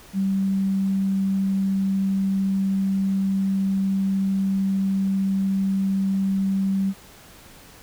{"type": "tone", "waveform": "sine", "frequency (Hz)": 193.8, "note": "G3", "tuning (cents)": -20, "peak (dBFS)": -19, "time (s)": [0.13, 6.94], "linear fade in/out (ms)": 50, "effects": ["pink hiss -47 dBFS RMS until 7.82 s"]}